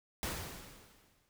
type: noise with exponential decay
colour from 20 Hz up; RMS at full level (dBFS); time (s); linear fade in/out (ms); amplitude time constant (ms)
pink; -36; 0.23-1.29; 0; 230
effects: none